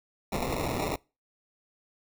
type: noise with sample-and-hold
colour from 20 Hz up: blue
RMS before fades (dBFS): -31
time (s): 0.32-0.96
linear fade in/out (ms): 5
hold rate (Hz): 1575
effects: noise-tail reverb RT60 0.3 s tail -25 dB re dry